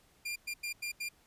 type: tone bursts at uneven times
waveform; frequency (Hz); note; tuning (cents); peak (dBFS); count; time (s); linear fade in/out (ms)
sawtooth; 2396; D7; +34; -32; 5; 0.25-0.36 / 0.47-0.54 / 0.63-0.73 / 0.82-0.92 / 1-1.09; 10
effects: pink hiss -66 dBFS RMS until 1.26 s + resampled to 32000 Hz